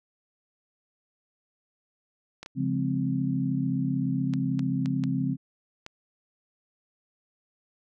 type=clicks; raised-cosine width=0.2 ms; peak=-22 dBFS; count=7; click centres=2.43 / 2.461 / 4.337 / 4.593 / 4.859 / 5.038 / 5.864 s
type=chord; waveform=sine; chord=Db major seventh; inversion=none; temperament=equal; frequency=138.59 / 174.61 / 207.7 / 261.6 Hz; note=Db3 / F3 / Ab3 / C4; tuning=0 / 0 / 0 / 0 cents; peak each=-29 / -31 / -34 / -28 dBFS; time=2.55-5.37 s; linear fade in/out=50 ms
effects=none